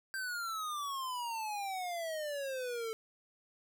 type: exponential sweep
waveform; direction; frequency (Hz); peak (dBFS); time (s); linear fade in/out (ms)
square; down; 1577 to 440; -37; 0.14-2.93; 0
effects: none

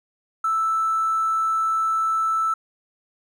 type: tone with hard clipping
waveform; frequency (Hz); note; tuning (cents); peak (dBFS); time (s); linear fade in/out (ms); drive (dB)
triangle; 1318.5; E6; 0; -19; 0.44-2.54; 5; 3
effects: none

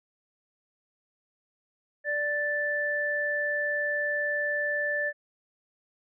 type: tone pair together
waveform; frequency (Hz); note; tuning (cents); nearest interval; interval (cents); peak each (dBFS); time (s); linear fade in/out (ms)
sine; 587.3 / 1760; D5 / A6; 0 / 0; octave + perfect fifth; 1900; -31 / -27; 2.04-5.13; 50
effects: none

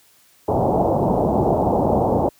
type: low-pass noise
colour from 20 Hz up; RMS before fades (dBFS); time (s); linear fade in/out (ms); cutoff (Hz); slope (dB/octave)
white; -18; 0.48-2.29; 5; 850; 48
effects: white hiss -55 dBFS RMS until 2.39 s + high-pass 60 Hz 12 dB/octave

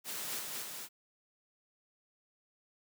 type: noise with echo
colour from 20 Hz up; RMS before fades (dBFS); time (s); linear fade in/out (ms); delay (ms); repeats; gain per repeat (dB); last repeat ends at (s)
white; -40; 0.04-0.43; 50; 230; 2; -2; 0.89
effects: high-pass 150 Hz 12 dB/octave

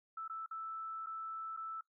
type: tone with dropouts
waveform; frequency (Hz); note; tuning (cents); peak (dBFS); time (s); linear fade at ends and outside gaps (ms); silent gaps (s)
sine; 1318.5; E6; 0; -40; 0.17-1.81; 5; 0.279-0.297 / 0.462-0.51 / 1.062-1.068 / 1.566-1.572
effects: noise-tail reverb RT60 0.1 s tail -18 dB re dry

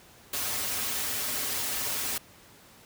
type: noise with comb filter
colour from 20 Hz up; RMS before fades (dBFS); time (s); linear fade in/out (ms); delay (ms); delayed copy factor
white; -31; 0.33-2.18; 5; 5.9; -1
effects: pink hiss -54 dBFS RMS until 2.85 s + high-pass 60 Hz 12 dB/octave

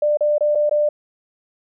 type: tone with dropouts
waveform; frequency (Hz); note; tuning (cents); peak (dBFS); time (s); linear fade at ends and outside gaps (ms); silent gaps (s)
sine; 595; D5; +22; -14; 0.02-0.89; 5; 0.172-0.207 / 0.382-0.407 / 0.55-0.554 / 0.695-0.711
effects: none

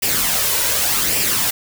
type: noise with flanger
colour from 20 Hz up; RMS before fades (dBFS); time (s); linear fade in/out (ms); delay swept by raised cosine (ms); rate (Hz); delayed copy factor
white; -18; 0.02-1.51; 10; 0.38 to 2.08; 0.87; +0.5
effects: none

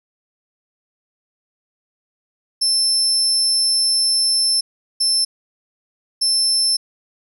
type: tone bursts at uneven times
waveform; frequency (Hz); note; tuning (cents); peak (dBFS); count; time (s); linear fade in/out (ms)
35% pulse; 5310; E8; +12; -12; 3; 2.61-4.61 / 5-5.25 / 6.21-6.77; 10
effects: none

